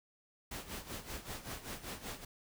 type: noise with tremolo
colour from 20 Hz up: pink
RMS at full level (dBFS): -42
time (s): 0.51-2.25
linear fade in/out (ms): 5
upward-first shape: sine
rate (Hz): 5.2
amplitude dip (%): 75
effects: none